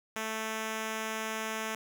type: tone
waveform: 5% pulse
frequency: 220 Hz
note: A3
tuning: in tune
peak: -22 dBFS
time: 0.16-1.75 s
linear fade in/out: 2 ms
effects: none